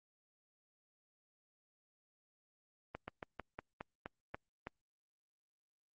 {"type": "slowing click train", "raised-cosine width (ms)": 0.5, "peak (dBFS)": -27, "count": 9, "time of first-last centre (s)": [2.95, 4.67], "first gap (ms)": 130, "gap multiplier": 1.14, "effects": ["Opus 24 kbps"]}